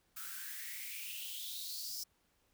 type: noise with high-pass filter sweep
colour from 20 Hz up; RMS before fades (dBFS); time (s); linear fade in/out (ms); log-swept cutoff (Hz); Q
blue; -44; 0.16-2.04; 10; 1300 to 5400; 7
effects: pink hiss -75 dBFS RMS until 2.53 s